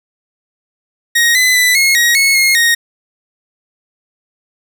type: tone with pitch steps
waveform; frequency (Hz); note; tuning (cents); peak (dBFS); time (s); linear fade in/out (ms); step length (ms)
sawtooth; 1877 / 2014 / 1992 / 2164 / 1892 / 2191 / 2150 / 1866; A#6 / B6 / B6 / C#7 / A#6 / C#7 / C7 / A#6; +11 / +33 / +14 / -42 / +25 / -21 / +47 / +1; -5; 1.15-2.75; 10; 200
effects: none